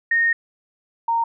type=tone pair in turn; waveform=sine; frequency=1848 / 924 Hz; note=A#6 / A#5; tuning=-16 / -16 cents; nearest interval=octave; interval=1200 cents; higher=first; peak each=-15 / -17 dBFS; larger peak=first; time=0.11-0.33 / 1.08-1.24 s; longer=first; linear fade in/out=5 ms; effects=none